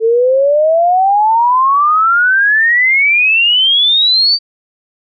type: exponential sweep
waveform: sine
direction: up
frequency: 440 to 4652 Hz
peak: -7 dBFS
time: 0-4.39 s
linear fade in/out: 50 ms
effects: none